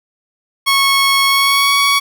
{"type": "tone with pitch glide", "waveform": "15% pulse", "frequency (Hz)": [1100, 1121.8], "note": ["C#6", "C#6"], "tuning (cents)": [-14, 20], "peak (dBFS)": -4, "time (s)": [0.66, 2], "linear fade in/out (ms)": 20, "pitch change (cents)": 34, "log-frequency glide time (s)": [1.27, 1.75], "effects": []}